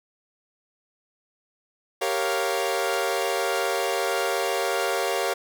sawtooth chord, G half-diminished seventh, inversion none, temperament equal, 392 / 466.2 / 554.4 / 698.5 Hz, G4 / Bb4 / Db5 / F5, 0 / 0 / 0 / 0 cents, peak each -25 dBFS, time 2.01-5.34 s, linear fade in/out 10 ms, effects none

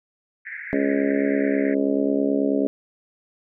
pink band-pass noise, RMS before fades -35 dBFS, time 0.45-1.75 s, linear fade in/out 20 ms, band 1600 to 2200 Hz, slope 96 dB/octave
harmonic tone, 69.3 Hz, C#2, in tune, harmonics 3 / 4 / 5 / 6 / 7 / 8 / 9, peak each -29 / -21 / -33 / -25 / -33 / -29 / -29 dBFS, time 0.73-2.67 s, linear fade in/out 0 ms
effects none

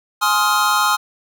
square chord, F minor seventh, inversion first, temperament just, 838.1 / 1047.7 / 1257.2 / 1396.9 Hz, Ab5 / C6 / Eb6 / F6, +16 / +2 / +18 / 0 cents, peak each -22 / -21 / -19 / -21 dBFS, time 0.21-0.97 s, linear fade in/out 20 ms, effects none

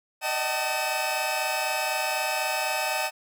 sawtooth tone cluster, 602 / 626 / 764 / 892 / 2579 Hz, D5 / D#5 / G5 / A5 / E7, +43 / +10 / -45 / +23 / -39 cents, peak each -33 / -29 / -27 / -28 / -27 dBFS, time 0.21-3.11 s, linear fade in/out 50 ms, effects none

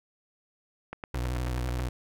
click train, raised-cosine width 0.5 ms, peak -21 dBFS, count 9, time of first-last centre 0.93-1.797 s, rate 9.23 Hz
30% pulse tone with vibrato, 61.74 Hz, B1, in tune, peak -26 dBFS, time 1.14-1.89 s, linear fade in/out 5 ms, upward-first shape sine, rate 12 Hz, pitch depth 65 cents each way
effects none

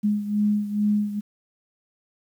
sine beating tone pair, 207.7 / 210 Hz, G#3 / G#3, 0 / +19 cents, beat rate 2.3 Hz, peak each -21 / -26 dBFS, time 0.03-1.21 s, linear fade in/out 20 ms, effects 9-bit

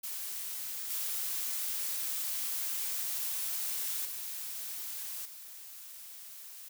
blue noise with level steps, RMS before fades -39 / -35 / -40 / -48 dBFS, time 0.03-6.69 s, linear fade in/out 10 ms, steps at 0.9 / 4.05 / 5.25 s, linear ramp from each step 5 ms, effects none

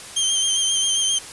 20% pulse tone with vibrato, 3155 Hz, G7, 10 cents sharp, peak -12 dBFS, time 0.16-1.19 s, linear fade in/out 10 ms, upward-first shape sine, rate 7.5 Hz, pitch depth 32 cents each way, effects white hiss -37 dBFS RMS until 1.32 s + resampled to 24000 Hz

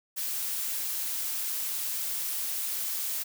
blue noise, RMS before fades -32 dBFS, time 0.16-3.24 s, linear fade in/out 20 ms, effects none

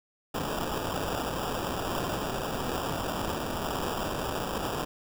white noise with sample-and-hold, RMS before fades -32 dBFS, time 0.34-4.85 s, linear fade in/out 10 ms, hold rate 2100 Hz, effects none

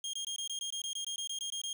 25% pulse tone bursts, 3231 Hz, G#7, 48 cents flat, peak -32 dBFS, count 15, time 0.04-1.73 s, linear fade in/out 2 ms, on 94 ms, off 20 ms, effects none

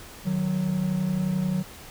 triangle tone pair together, 153.91 / 185.3 Hz, D#3 / F#3, -18 / +3 cents, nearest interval minor third, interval 321 cents, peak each -27 / -22 dBFS, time 0.25-1.63 s, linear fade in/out 20 ms, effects pink hiss -44 dBFS RMS until 1.9 s

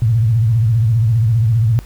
sine tone with vibrato, 113.2 Hz, A2, 50 cents sharp, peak -10 dBFS, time 0.02-1.79 s, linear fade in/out 0 ms, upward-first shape sine, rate 15 Hz, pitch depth 130 cents each way, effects added 50 Hz sine -33 dBFS peak until 1.85 s + pink hiss -45 dBFS RMS until 1.85 s

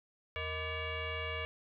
sine tone with frequency modulation, 1174.7 Hz, D6, in tune, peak -35 dBFS, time 0.36-1.45 s, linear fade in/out 0 ms, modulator 547 Hz, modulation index 3.1, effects none

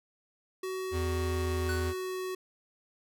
square tone with pitch glide, 375 to 371.6 Hz, F#4 to F#4, +23 to +7 cents, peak -34 dBFS, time 0.63-2.35 s, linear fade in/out 5 ms, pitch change -16 cents, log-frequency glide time 0.78-2.13 s
square tone, 84 Hz, E2, 33 cents sharp, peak -31 dBFS, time 0.91-1.94 s, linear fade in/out 50 ms
square tone with exponential decay, 1487 Hz, F#6, 8 cents sharp, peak -34 dBFS, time 1.69-2.2 s, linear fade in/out 1 ms, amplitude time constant 110 ms
effects none

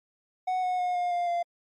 triangle tone with pitch steps, 740 / 730.2 / 720.6 / 711.1 / 701.7 / 692.4 Hz, F#5 / F#5 / F#5 / F5 / F5 / F5, 0 / -23 / -46 / +31 / +8 / -15 cents, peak -23 dBFS, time 0.47-1.43 s, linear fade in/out 10 ms, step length 160 ms, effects MP3 48 kbps

